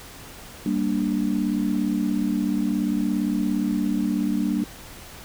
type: chord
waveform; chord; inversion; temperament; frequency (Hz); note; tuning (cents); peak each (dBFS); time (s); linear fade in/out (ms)
sine; G minor; none; equal; 196 / 233.1 / 293.7; G3 / Bb3 / D4; 0 / 0 / 0; -25; 0.66-4.64; 2
effects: pink hiss -42 dBFS RMS until 5.24 s